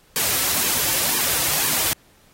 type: noise with flanger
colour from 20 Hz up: white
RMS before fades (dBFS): -21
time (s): 0.16-1.93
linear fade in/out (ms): 0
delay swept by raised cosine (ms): 1.4 to 5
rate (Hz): 2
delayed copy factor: -0.65
effects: pink hiss -56 dBFS RMS until 2.33 s + AAC 48 kbps